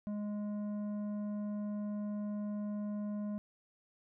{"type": "tone with tanh clipping", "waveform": "sine", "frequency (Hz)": 207.7, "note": "G#3", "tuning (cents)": 0, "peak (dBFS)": -37, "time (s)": [0.07, 3.38], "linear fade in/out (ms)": 0, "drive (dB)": 9, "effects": []}